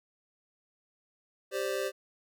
square chord, G suspended fourth, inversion none, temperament just, 392 / 522.7 / 588 Hz, G4 / C5 / D5, 0 / -2 / +2 cents, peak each -35 / -35 / -37 dBFS, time 1.51-1.92 s, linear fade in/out 50 ms, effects none

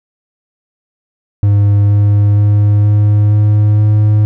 triangle tone with pitch steps, 101.9 / 102.67 / 103.44 / 104.22 / 105.01 / 105.8 Hz, G#2 / G#2 / G#2 / G#2 / G#2 / G#2, -32 / -19 / -6 / +7 / +20 / +33 cents, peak -4 dBFS, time 1.43-4.25 s, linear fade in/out 0 ms, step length 470 ms, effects none

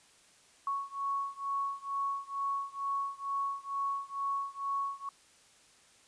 sine beating tone pair, 1108.7 / 1110.9 Hz, C#6 / C#6, 0 / +3 cents, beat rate 2.2 Hz, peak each -35 / -36 dBFS, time 0.67-5.09 s, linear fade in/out 2 ms, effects white hiss -62 dBFS RMS until 6.07 s + resampled to 22050 Hz

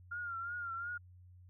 sine tone with vibrato, 1396.9 Hz, F6, in tune, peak -38 dBFS, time 0.11-0.98 s, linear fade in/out 10 ms, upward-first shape triangle, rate 2.8 Hz, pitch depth 70 cents each way, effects added 90 Hz sine -55 dBFS peak until 1.49 s

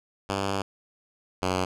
5% pulse tone pair in turn, 98 / 92.5 Hz, G2 / F#2, 0 / 0 cents, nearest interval minor second, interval 100 cents, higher first, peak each -15 / -13 dBFS, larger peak second, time 0.29-0.62 / 1.42-1.65 s, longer first, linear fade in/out 5 ms, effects low-pass 8000 Hz 12 dB/octave

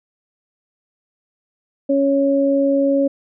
sine tone pair together, 277.2 / 554.4 Hz, C#4 / C#5, 0 / 0 cents, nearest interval octave, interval 1200 cents, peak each -16 dBFS, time 1.89-3.08 s, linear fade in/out 10 ms, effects none

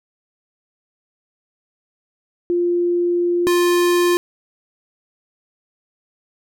sine / square tone pair in turn, 349.2 / 351 Hz, F4 / F4, 0 / +9 cents, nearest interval unison, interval 9 cents, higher second, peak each -15 / -14 dBFS, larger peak second, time 2.5-3.47 / 3.47-4.17 s, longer first, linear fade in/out 0 ms, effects none

